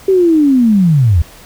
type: linear sweep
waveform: sine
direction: down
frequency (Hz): 392 to 73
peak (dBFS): -6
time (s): 0.08-1.22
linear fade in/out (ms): 5
effects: pink hiss -38 dBFS RMS until 1.45 s